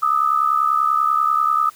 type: tone pair together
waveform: sine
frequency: 1214.8 / 1285 Hz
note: D#6 / E6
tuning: -42 / -45 cents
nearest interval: minor second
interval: 97 cents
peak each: -17 / -18 dBFS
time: 0.02-1.7 s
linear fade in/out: 10 ms
effects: white hiss -48 dBFS RMS until 1.75 s